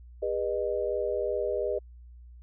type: tone cluster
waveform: sine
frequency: 405.9 / 488.8 / 613 Hz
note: G#4 / B4 / D#5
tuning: -40 / -18 / -26 cents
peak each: -31 dBFS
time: 0.22-1.79 s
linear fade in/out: 10 ms
effects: added 60 Hz sine -46 dBFS peak until 2.42 s